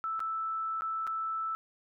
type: tone with dropouts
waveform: sine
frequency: 1318 Hz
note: E6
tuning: 1 cent flat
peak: -31 dBFS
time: 0.04-1.55 s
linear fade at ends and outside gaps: 0 ms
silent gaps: 0.194-0.203 / 0.809-0.82 / 1.068-1.074 s
effects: none